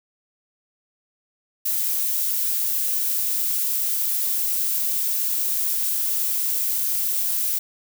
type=noise; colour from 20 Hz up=violet; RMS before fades=-23 dBFS; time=1.65-7.59 s; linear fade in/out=10 ms; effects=none